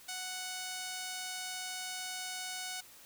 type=tone; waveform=5% pulse; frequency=740 Hz; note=F#5; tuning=in tune; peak=-27 dBFS; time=0.08-2.81 s; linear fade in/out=10 ms; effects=white hiss -56 dBFS RMS until 3.05 s